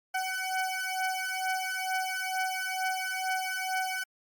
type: beating tone pair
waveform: 20% pulse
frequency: 751 / 753.2 Hz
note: F#5 / F#5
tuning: +26 / +31 cents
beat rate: 2.2 Hz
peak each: -28 dBFS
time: 0.14-4.04 s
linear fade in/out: 10 ms
effects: Opus 48 kbps